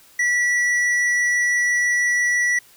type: tone with hard clipping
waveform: sine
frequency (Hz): 1949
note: B6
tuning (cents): -23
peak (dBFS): -18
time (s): 0.19-2.59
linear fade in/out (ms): 5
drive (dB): 7
effects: white hiss -51 dBFS RMS until 2.76 s